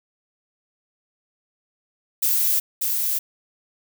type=noise with echo; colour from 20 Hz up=violet; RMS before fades=-20 dBFS; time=2.22-2.6 s; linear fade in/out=10 ms; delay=590 ms; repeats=1; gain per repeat=-3 dB; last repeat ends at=3.19 s; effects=none